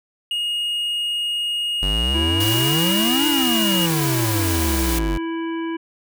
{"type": "tone", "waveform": "triangle", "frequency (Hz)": 2864, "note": "F7", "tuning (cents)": 43, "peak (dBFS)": -19, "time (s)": [0.31, 3.86], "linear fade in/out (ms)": 2}
{"type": "exponential two-way sweep", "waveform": "square", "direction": "up then down", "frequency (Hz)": [46.04, 302.1, 46.04], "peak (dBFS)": -21, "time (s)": [1.82, 5.18], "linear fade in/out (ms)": 10, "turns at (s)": 3.27}
{"type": "harmonic tone", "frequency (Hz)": 329.6, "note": "E4", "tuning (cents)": 0, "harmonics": [1, 3, 5, 7, 9], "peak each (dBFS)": [-23, -33, -37, -40, -42], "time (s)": [2.14, 5.77], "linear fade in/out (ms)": 10}
{"type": "noise", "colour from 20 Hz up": "white", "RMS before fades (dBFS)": -26, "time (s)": [2.4, 4.99], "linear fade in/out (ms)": 5}
{"effects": []}